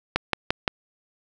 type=click train; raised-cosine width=0.3 ms; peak=-4 dBFS; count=4; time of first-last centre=0.16-0.678 s; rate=5.79 Hz; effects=none